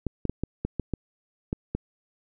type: clicks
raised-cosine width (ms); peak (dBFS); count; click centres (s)
3; -14; 9; 0.067 / 0.253 / 0.296 / 0.436 / 0.65 / 0.797 / 0.937 / 1.529 / 1.75
effects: none